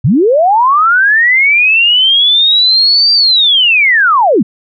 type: linear two-way sweep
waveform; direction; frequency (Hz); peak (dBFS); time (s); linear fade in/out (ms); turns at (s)
sine; up then down; 99.6 to 4718 to 163.6; -5; 0.04-4.43; 10; 3.13
effects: none